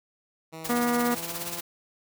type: tone with pitch glide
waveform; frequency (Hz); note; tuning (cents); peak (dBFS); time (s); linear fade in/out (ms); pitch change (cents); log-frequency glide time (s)
10% pulse; 161.1 to 171.67; E3 to F3; -39 to -29; -30; 0.52-1.61; 20; +110; 0.87-1.45
type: noise with tremolo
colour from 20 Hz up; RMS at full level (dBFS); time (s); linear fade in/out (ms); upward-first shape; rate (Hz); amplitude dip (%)
white; -32; 0.64-1.61; 10; triangle; 17; 70
type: harmonic tone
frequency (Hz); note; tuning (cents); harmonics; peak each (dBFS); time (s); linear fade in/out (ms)
240.9; B3; -43; 1 / 2 / 3 / 4 / 5 / 6 / 7 / 8 / 9; -25 / -29 / -32 / -35 / -33 / -37 / -42 / -39 / -43; 0.69-1.15; 10
effects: none